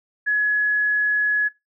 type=tone; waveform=sine; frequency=1690 Hz; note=G#6; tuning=30 cents sharp; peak=-17 dBFS; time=0.26-1.49 s; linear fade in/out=20 ms; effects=noise-tail reverb RT60 0.2 s tail -22 dB re dry